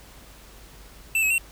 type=tone with pitch steps; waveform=square; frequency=2662 / 2563 / 2723 Hz; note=E7 / E7 / F7; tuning=+16 / -49 / -44 cents; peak=-20 dBFS; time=1.15-1.381 s; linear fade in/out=2 ms; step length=77 ms; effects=added 50 Hz sine -48 dBFS peak until 1.51 s + pink hiss -49 dBFS RMS until 1.51 s